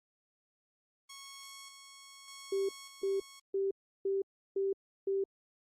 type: tone with tremolo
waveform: 5% pulse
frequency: 1100 Hz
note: C#6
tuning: 14 cents flat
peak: -34 dBFS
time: 1.09-3.4 s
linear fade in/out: 10 ms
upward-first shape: square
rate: 0.84 Hz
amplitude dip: 40%
type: tone bursts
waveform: sine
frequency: 390.6 Hz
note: G4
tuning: 6 cents flat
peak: -29 dBFS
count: 6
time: 2.52-5.24 s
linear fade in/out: 5 ms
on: 170 ms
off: 340 ms
effects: low-pass 9000 Hz 12 dB/octave + Opus 32 kbps